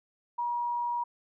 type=tone; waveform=sine; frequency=957 Hz; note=A#5; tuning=45 cents sharp; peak=-28 dBFS; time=0.38-1.04 s; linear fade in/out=10 ms; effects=none